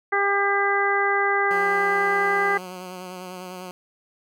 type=harmonic tone; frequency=400 Hz; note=G4; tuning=35 cents sharp; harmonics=1 / 2 / 3 / 4 / 5; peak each=-25 / -25 / -25 / -25 / -25 dBFS; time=0.12-2.58 s; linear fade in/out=10 ms
type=tone with vibrato; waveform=10% pulse; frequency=182.9 Hz; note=F#3; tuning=20 cents flat; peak=-26 dBFS; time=1.51-3.71 s; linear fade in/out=0 ms; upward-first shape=sine; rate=10 Hz; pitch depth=30 cents each way
effects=none